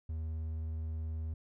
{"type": "tone with vibrato", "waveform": "triangle", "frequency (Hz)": 79.6, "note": "D#2", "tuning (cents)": 40, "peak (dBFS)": -33, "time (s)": [0.09, 1.34], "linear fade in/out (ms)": 5, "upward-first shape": "triangle", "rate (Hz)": 19, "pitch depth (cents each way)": 12, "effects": []}